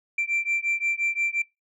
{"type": "beating tone pair", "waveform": "sine", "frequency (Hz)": [2349, 2354.7], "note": ["D7", "D7"], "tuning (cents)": [0, 4], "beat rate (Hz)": 5.7, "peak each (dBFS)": -25, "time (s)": [0.18, 1.42], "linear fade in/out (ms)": 5, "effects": ["noise-tail reverb RT60 0.2 s tail -23 dB re dry", "tanh soft clip ceiling -19 dBFS"]}